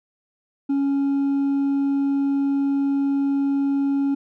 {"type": "tone with hard clipping", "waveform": "sine", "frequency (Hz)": 277.9, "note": "C#4", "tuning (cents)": 4, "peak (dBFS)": -19, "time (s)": [0.69, 4.15], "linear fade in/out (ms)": 10, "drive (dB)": 2, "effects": []}